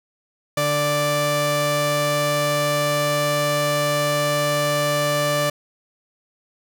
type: tone pair together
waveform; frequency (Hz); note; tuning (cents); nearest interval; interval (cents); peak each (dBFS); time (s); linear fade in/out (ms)
sawtooth; 146.82 / 587.3; D3 / D5; 0 / 0; 2 octaves; 2400; -21 / -15; 0.57-5.5; 5
effects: none